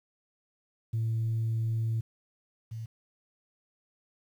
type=tone pair in turn; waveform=sine; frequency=112.8 / 112.8 Hz; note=A2 / A2; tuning=+44 / +44 cents; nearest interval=unison; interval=0 cents; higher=neither; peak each=-25 / -35 dBFS; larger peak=first; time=0.93-2.01 / 2.71-2.86 s; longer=first; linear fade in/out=10 ms; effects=tanh soft clip ceiling -24 dBFS + 10-bit